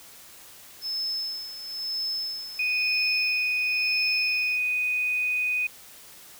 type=tone with tremolo; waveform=sine; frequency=5230 Hz; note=E8; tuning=15 cents flat; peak=-26 dBFS; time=0.81-4.59 s; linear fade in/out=50 ms; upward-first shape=sine; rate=1 Hz; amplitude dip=70%
type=tone; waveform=sine; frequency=2489 Hz; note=D#7; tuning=in tune; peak=-23 dBFS; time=2.59-5.67 s; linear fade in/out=5 ms
effects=white hiss -48 dBFS RMS until 6.39 s